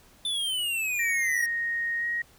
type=exponential sweep; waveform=square; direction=down; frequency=3547 to 1864.7 Hz; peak=-27 dBFS; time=0.25-1.46 s; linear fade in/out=2 ms
type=tone with pitch glide; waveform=sine; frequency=1864.7 to 1886.4 Hz; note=A#6 to A#6; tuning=0 to +20 cents; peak=-26 dBFS; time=0.99-2.22 s; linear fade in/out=5 ms; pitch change=+20 cents; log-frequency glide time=1.98-2.05 s
effects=pink hiss -57 dBFS RMS until 2.38 s